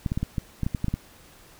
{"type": "clicks", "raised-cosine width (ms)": 5, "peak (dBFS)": -13, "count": 11, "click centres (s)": [0.062, 0.119, 0.175, 0.23, 0.382, 0.633, 0.665, 0.748, 0.844, 0.883, 0.94], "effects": ["pink hiss -52 dBFS RMS until 1.59 s"]}